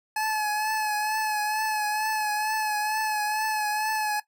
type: tone with vibrato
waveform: 25% pulse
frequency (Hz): 855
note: A5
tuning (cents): -50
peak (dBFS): -21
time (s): 0.16-4.2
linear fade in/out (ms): 5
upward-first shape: triangle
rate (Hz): 2.2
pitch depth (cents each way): 38
effects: noise-tail reverb RT60 0.1 s tail -17 dB re dry